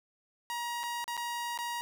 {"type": "tone with dropouts", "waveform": "sawtooth", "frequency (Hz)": 950, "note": "A#5", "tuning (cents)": 33, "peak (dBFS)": -30, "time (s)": [0.5, 1.81], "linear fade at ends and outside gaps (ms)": 0, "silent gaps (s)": [[0.833, 0.837], [1.042, 1.079], [1.168, 1.176], [1.576, 1.588]], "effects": []}